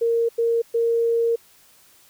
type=tone bursts at uneven times; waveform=sine; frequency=463.5 Hz; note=A#4; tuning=10 cents flat; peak=-17 dBFS; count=3; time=0.01-0.29 / 0.38-0.62 / 0.74-1.36 s; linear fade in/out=10 ms; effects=white hiss -54 dBFS RMS until 2.09 s